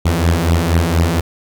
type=beating tone pair; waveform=sawtooth; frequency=81.7 / 85.9 Hz; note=E2 / F2; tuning=-15 / -28 cents; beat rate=4.2 Hz; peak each=-11 dBFS; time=0.05-1.21 s; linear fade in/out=10 ms; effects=none